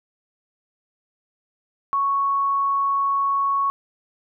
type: tone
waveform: sine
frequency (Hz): 1108.7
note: C#6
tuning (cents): 0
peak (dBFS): -18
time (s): 1.93-3.7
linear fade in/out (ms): 0
effects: none